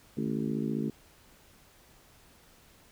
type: harmonic tone with a mistuned harmonic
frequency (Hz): 55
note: A1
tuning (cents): 0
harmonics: 3 / 4 / 5 / 6 / 7 / 8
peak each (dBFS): -36 / -32 / -35 / -39 / -39 / -44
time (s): 0.17-0.9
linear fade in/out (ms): 5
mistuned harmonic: 3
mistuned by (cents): -150
effects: pink hiss -59 dBFS RMS until 2.91 s